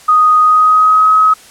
sine tone with pitch glide, 1244.5 to 1273.6 Hz, D#6 to D#6, 0 to +40 cents, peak -5 dBFS, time 0.08-1.34 s, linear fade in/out 10 ms, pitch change +40 cents, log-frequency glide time 0.41-1.11 s, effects white hiss -39 dBFS RMS until 1.5 s + low-pass 10000 Hz 12 dB/octave

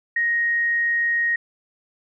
sine tone, 1873 Hz, A#6, 8 cents sharp, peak -18 dBFS, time 0.16-1.36 s, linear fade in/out 5 ms, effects none

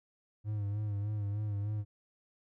triangle tone with vibrato, 103.6 Hz, G#2, 4 cents flat, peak -30 dBFS, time 0.44-1.85 s, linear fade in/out 50 ms, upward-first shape sine, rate 3.3 Hz, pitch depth 53 cents each way, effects none

